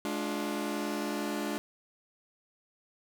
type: chord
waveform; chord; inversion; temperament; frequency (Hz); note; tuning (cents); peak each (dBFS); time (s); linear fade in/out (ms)
sawtooth; D diminished; second; just; 211.4 / 293.7 / 352.4; Ab3 / D4 / F4; +31 / 0 / +16; -32 / -31 / -34; 0.05-1.58; 0
effects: none